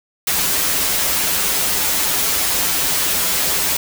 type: noise with comb filter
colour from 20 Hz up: white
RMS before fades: -18 dBFS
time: 0.27-3.77 s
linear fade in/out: 5 ms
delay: 8.6 ms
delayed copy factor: -0.9
effects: none